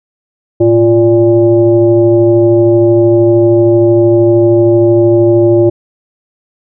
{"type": "tone with frequency modulation", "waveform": "sine", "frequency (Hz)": 347.5, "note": "F4", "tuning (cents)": -9, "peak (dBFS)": -4, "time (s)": [0.6, 5.7], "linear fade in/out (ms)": 10, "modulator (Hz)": 236, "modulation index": 0.78, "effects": []}